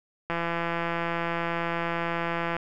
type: click train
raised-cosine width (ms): 0.5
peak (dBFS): -14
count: 384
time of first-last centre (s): 0.3-2.566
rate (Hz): 169
effects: none